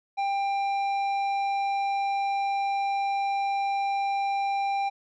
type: tone with tanh clipping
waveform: sine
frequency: 793 Hz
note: G5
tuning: 20 cents sharp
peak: -26 dBFS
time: 0.17-4.9 s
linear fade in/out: 20 ms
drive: 10 dB
effects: none